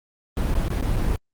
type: noise with dropouts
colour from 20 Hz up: brown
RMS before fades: -22 dBFS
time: 0.37-1.16 s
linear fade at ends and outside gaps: 1 ms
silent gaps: 0.541-0.551 / 0.683-0.703 / 0.812-0.824 / 0.962-0.966 s
effects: Opus 32 kbps